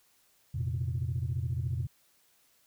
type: chord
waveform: sine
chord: F suspended fourth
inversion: none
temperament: equal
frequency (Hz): 87.31 / 116.54 / 130.81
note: F2 / Bb2 / C3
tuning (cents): 0 / 0 / 0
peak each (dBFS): -33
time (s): 0.54-1.87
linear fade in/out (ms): 10
effects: tanh soft clip ceiling -23 dBFS + white hiss -67 dBFS RMS until 2.66 s